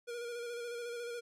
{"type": "tone with vibrato", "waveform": "square", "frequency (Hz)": 475.5, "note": "A#4", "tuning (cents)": 34, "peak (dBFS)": -40, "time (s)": [0.07, 1.21], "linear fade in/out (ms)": 20, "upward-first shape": "square", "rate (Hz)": 14, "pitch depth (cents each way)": 25, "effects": ["low-pass 11000 Hz 12 dB/octave"]}